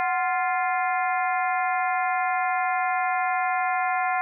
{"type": "harmonic tone with a mistuned harmonic", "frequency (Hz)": 349.2, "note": "F4", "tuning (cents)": 0, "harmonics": [2, 3, 4, 5, 6, 7], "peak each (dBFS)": [-24, -29, -31, -33, -32, -37], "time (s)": [0, 4.21], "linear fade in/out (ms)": 0, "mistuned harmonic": 2, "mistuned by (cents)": 99, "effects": []}